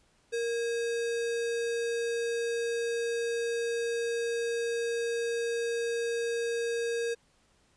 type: tone with sample-and-hold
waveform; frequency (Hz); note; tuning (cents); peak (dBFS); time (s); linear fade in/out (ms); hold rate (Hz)
sine; 466.2; A#4; 0; -28; 0.32-7.15; 20; 2100
effects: pink hiss -67 dBFS RMS until 7.76 s + resampled to 22050 Hz